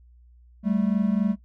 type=tone pair together; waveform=triangle; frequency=194.6 / 218.4 Hz; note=G3 / A3; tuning=-12 / -13 cents; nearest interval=major second; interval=199 cents; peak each=-21 dBFS; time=0.63-1.36 s; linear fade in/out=50 ms; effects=noise-tail reverb RT60 0.1 s tail -18 dB re dry + added 60 Hz sine -50 dBFS peak until 1.44 s